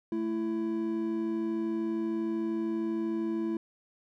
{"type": "tone pair together", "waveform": "triangle", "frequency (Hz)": [220, 332.9], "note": ["A3", "E4"], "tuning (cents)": [0, 17], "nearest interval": "perfect fifth", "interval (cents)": 717, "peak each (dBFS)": [-32, -28], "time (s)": [0.12, 3.57], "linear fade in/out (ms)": 2, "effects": []}